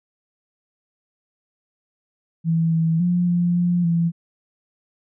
sine tone with pitch steps, 164.2 / 163 / 176.6 / 174.5 / 175.5 / 168.3 Hz, E3 / E3 / F3 / F3 / F3 / E3, -6 / -19 / +20 / -1 / +9 / +36 cents, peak -16 dBFS, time 2.44-4.12 s, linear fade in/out 50 ms, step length 280 ms, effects none

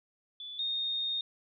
sine tone pair in turn, 3468 / 3688 Hz, A7 / A#7, -26 / -19 cents, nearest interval minor second, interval 107 cents, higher second, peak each -40 / -30 dBFS, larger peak second, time 0.4-0.59 / 0.59-1.21 s, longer second, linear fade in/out 2 ms, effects none

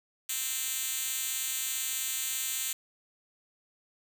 5% pulse tone with high-pass filter, 261.6 Hz, C4, in tune, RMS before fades -33 dBFS, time 0.29-2.73 s, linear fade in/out 5 ms, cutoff 5900 Hz, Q 0.78, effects 9-bit

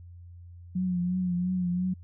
sine tone with vibrato, 180.3 Hz, F#3, 45 cents flat, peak -25 dBFS, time 0.75-1.94 s, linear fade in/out 10 ms, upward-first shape triangle, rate 2.9 Hz, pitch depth 55 cents each way, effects added 87 Hz sine -44 dBFS peak until 2.03 s

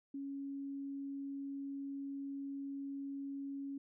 sine tone, 277.2 Hz, C#4, in tune, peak -40 dBFS, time 0.14-3.78 s, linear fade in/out 5 ms, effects none

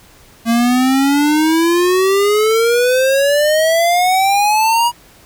square exponential sweep, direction up, 227.3 to 965 Hz, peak -11 dBFS, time 0.45-4.92 s, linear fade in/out 50 ms, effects pink hiss -45 dBFS RMS until 5.25 s

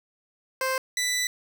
15% pulse tone pair in turn, 523.3 / 1979.9 Hz, C5 / B6, 0 / +4 cents, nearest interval octave + major seventh, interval 2304 cents, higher second, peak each -18 dBFS, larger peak neither, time 0.61-0.78 / 0.97-1.27 s, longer second, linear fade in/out 2 ms, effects none

